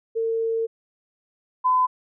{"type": "tone pair in turn", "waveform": "sine", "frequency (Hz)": [453, 1013.1], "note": ["A#4", "B5"], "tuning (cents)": [-50, 44], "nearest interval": "octave + major second", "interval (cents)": 1394, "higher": "second", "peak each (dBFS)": [-21, -16], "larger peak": "second", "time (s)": [[0.15, 0.67], [1.64, 1.87]], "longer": "first", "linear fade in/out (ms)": 20, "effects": []}